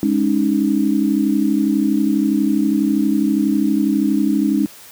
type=chord; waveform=sine; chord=Ab suspended fourth; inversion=none; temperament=equal with one note detuned; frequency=207.7 / 277.2 / 309.5 Hz; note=Ab3 / Db4 / Eb4; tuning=0 / 0 / -9 cents; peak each=-18 dBFS; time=0.03-4.66 s; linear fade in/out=0 ms; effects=white hiss -41 dBFS RMS until 4.91 s + high-pass 80 Hz 12 dB/octave